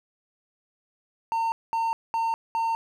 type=tone bursts; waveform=triangle; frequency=910 Hz; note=A#5; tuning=42 cents flat; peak=-21 dBFS; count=4; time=1.32-2.75 s; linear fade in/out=0 ms; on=200 ms; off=210 ms; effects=none